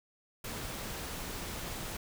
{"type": "noise", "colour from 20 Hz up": "pink", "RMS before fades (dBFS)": -40, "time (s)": [0.44, 1.97], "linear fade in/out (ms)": 5, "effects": []}